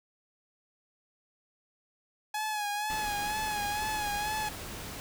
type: tone with vibrato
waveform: sawtooth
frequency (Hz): 841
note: G#5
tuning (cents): +22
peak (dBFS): -27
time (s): 2.34-4.49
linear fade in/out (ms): 5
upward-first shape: sine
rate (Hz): 2.1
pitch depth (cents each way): 45
type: noise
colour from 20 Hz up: pink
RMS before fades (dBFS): -41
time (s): 2.9-5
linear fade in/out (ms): 0
effects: none